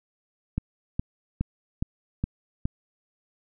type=click train; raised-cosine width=5 ms; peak=-13 dBFS; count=6; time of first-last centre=0.58-2.655 s; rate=2.41 Hz; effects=none